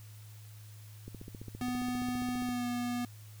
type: click train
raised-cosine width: 3 ms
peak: -31 dBFS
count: 22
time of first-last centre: 1.08-2.489 s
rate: 14.9 Hz
type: tone with pitch glide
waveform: square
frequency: 248.1 to 243.1 Hz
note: B3 to B3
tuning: +8 to -27 cents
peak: -33 dBFS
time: 1.61-3.05 s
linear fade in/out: 2 ms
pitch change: -35 cents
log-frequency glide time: 2.42-2.67 s
effects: added 106 Hz sine -48 dBFS peak until 3.4 s + white hiss -59 dBFS RMS until 3.4 s